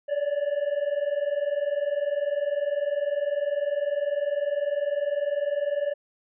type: tone pair together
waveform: triangle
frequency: 567.3 / 587.3 Hz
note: C#5 / D5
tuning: +40 / 0 cents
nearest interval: minor second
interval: 60 cents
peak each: -25 dBFS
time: 0.08-5.94 s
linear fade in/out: 20 ms
effects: resampled to 8000 Hz

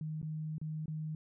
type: tone with dropouts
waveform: sine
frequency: 155.56 Hz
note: D#3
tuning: in tune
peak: -36 dBFS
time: 0.01-1.15 s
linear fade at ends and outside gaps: 2 ms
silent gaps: 0.216-0.228 / 0.582-0.614 / 0.858-0.88 s
effects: none

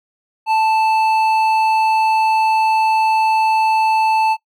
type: tone with hard clipping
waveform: sine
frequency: 880 Hz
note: A5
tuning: in tune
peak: -14 dBFS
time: 0.46-4.37 s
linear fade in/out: 50 ms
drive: 8 dB
effects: noise-tail reverb RT60 0.1 s tail -20 dB re dry

